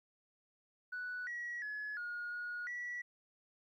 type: tone with pitch steps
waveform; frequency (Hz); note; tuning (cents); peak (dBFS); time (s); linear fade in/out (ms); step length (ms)
sine; 1481 / 1918 / 1700 / 1436 / 1446 / 1945; F#6 / A#6 / G#6 / F6 / F#6 / B6; +1 / +49 / +40 / +48 / -40 / -27; -38; 0.92-3.02; 10; 350
effects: tanh soft clip ceiling -36 dBFS + 13-bit